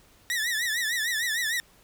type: tone with vibrato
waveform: sawtooth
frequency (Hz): 1844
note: A#6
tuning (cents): -19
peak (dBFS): -22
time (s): 0.3-1.6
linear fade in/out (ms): 0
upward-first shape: triangle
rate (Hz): 6.6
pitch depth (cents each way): 150
effects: pink hiss -58 dBFS RMS until 1.83 s